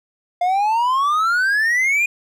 triangle exponential sweep, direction up, 698.5 to 2467 Hz, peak -13 dBFS, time 0.41-2.06 s, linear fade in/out 5 ms, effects none

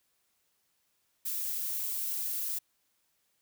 violet noise, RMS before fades -34 dBFS, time 1.25-2.59 s, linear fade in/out 10 ms, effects white hiss -75 dBFS RMS until 3.41 s

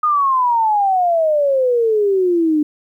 sine exponential sweep, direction down, 1244.5 to 295.5 Hz, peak -12 dBFS, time 0.03-2.63 s, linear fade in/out 5 ms, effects 9-bit

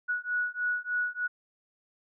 sine beating tone pair, 1464 / 1467.3 Hz, F#6 / F#6, -19 / -15 cents, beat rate 3.3 Hz, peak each -31 / -31 dBFS, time 0.08-1.28 s, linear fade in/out 20 ms, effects none

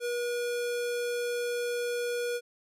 square tone, 481.8 Hz, B4, 43 cents flat, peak -30 dBFS, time 0-2.41 s, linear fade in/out 50 ms, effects resampled to 32000 Hz

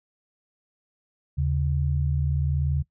sine tone pair together, 77.78 / 138.59 Hz, D#2 / C#3, 0 / 0 cents, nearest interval minor seventh, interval 1000 cents, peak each -24 dBFS, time 1.37-2.83 s, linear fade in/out 20 ms, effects noise-tail reverb RT60 0.1 s tail -19 dB re dry

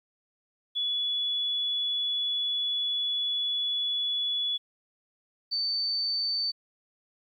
sine tone pair in turn, 3411 / 4553 Hz, G#7 / C#8, +46 / +45 cents, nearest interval perfect fourth, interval 499 cents, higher second, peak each -26 dBFS, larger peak neither, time 0.75-4.58 / 5.51-6.52 s, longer first, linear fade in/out 20 ms, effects 11-bit

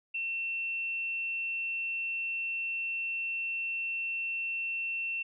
sine tone, 2700 Hz, E7, 41 cents sharp, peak -31 dBFS, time 0.14-5.23 s, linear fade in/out 10 ms, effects none

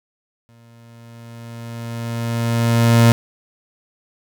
30% pulse tone with exponential growth, 116.54 Hz, A#2, in tune, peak -5 dBFS, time 0.49-3.12 s, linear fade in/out 0 ms, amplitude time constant 570 ms, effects none

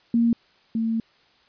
sine tone pair in turn, 233.1 / 225.6 Hz, A#3 / A3, 0 / +44 cents, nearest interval minor second, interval 56 cents, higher first, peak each -16 / -21 dBFS, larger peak first, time 0.14-0.33 / 0.75-1 s, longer second, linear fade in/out 2 ms, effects white hiss -59 dBFS RMS until 1.48 s + resampled to 11025 Hz

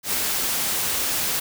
white noise with ADSR envelope, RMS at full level -22 dBFS, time 0.03-1.4 s, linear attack 100 ms, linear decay 19 ms, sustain -2 dB, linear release 9 ms, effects none

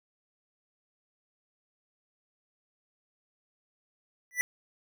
square tone with exponential growth, 1975.5 Hz, B6, in tune, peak -21 dBFS, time 4.31-4.41 s, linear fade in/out 0 ms, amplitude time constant 20 ms, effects none

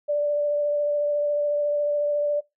sine tone with vibrato, 586 Hz, D5, 4 cents flat, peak -20 dBFS, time 0.08-2.41 s, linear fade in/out 20 ms, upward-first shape triangle, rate 14 Hz, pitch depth 14 cents each way, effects noise-tail reverb RT60 0.2 s tail -21 dB re dry

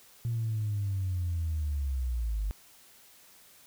sine linear sweep, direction down, 118.5 to 48.58 Hz, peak -27 dBFS, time 0.25-2.51 s, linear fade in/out 0 ms, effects tanh soft clip ceiling -24 dBFS + white hiss -57 dBFS RMS until 3.66 s

